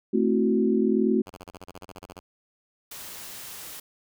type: chord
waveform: sine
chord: F# half-diminished seventh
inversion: first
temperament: equal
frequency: 220 / 261.6 / 329.6 / 370 Hz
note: A3 / C4 / E4 / F#4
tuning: 0 / 0 / 0 / 0 cents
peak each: -23 / -26 / -29 / -24 dBFS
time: 0.13-1.22 s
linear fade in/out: 10 ms
type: tone bursts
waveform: 5% pulse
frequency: 93.3 Hz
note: F#2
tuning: 15 cents sharp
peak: -29 dBFS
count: 14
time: 1.26-2.2 s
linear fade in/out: 10 ms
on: 43 ms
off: 26 ms
type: noise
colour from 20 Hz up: white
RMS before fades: -40 dBFS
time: 2.91-3.8 s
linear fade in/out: 5 ms
effects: none